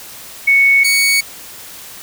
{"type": "tone pair in turn", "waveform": ["sine", "sawtooth"], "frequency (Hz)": [2217, 2230], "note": ["C#7", "C#7"], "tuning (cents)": [0, 10], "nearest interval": "unison", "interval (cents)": 10, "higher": "second", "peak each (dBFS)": -7, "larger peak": "neither", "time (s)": [[0.47, 0.84], [0.84, 1.21]], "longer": "neither", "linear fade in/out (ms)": 10, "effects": ["white hiss -34 dBFS RMS until 2.02 s"]}